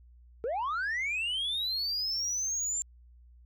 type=linear sweep; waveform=sine; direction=up; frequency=426.2 to 7320 Hz; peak=-27 dBFS; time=0.44-2.82 s; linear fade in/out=0 ms; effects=tanh soft clip ceiling -28 dBFS + added 60 Hz sine -53 dBFS peak until 3.45 s